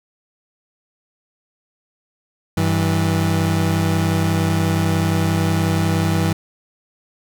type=tone pair together; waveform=30% pulse; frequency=96.84 / 162.7 Hz; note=G2 / E3; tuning=-21 / -22 cents; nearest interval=major sixth; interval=899 cents; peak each=-16 dBFS; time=2.57-6.33 s; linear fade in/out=5 ms; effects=none